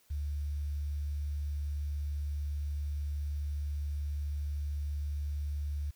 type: tone with quantisation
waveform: sine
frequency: 72.9 Hz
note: D2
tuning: 12 cents flat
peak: -32 dBFS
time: 0.1-5.91 s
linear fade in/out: 10 ms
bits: 10
effects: white hiss -67 dBFS RMS until 5.95 s